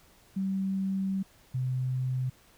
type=tone pair in turn; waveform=sine; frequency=192.5 / 128.48 Hz; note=G3 / C3; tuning=-31 / -31 cents; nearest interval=perfect fifth; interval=700 cents; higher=first; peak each=-27 dBFS; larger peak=neither; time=0.36-1.23 / 1.54-2.3 s; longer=first; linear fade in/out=10 ms; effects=pink hiss -60 dBFS RMS until 2.57 s